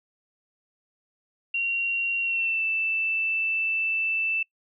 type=tone with pitch glide; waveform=sine; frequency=2752 to 2652 Hz; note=F7 to E7; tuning=-26 to +10 cents; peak=-23 dBFS; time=1.54-4.43 s; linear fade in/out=5 ms; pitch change=-64 cents; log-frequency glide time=2.21-2.64 s; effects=noise-tail reverb RT60 0.1 s tail -24 dB re dry